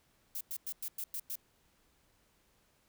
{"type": "noise bursts", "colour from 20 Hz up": "violet", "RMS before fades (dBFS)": -39, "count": 7, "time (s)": [0.35, 1.356], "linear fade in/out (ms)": 2, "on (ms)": 58, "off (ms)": 100, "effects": ["pink hiss -71 dBFS RMS until 2.88 s"]}